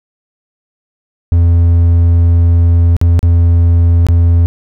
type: tone with dropouts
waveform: triangle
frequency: 85.1 Hz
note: F2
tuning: 44 cents flat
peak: -3 dBFS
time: 1.32-4.46 s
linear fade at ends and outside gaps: 0 ms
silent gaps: 2.966-3.014 / 3.192-3.229 / 4.067-4.086 s
effects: none